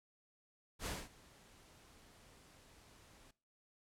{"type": "noise with ADSR envelope", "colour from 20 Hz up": "pink", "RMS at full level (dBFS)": -40, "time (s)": [0.79, 3.31], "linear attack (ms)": 74, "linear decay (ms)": 220, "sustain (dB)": -23, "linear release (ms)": 5, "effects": ["noise-tail reverb RT60 0.4 s tail -21 dB re dry", "low-pass 11000 Hz 12 dB/octave"]}